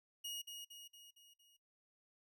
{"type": "tone with echo", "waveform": "sawtooth", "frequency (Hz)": 2878, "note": "F#7", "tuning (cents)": -49, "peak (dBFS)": -39, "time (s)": [0.24, 0.42], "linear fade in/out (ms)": 10, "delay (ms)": 230, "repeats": 5, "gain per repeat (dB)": -5, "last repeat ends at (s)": 1.57, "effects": ["noise-tail reverb RT60 0.3 s tail -26 dB re dry"]}